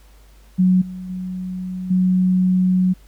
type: tone with level steps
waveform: sine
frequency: 184.1 Hz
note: F#3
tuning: 8 cents flat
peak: -11 / -28 / -24 / -13 dBFS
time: 0.58-2.94 s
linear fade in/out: 20 ms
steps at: 0.81 / 1.09 / 1.9 s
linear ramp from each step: 10 ms
effects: added 50 Hz sine -45 dBFS peak until 3.07 s + pink hiss -55 dBFS RMS until 3.07 s